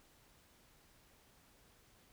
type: silence
effects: pink hiss -67 dBFS RMS until 2.12 s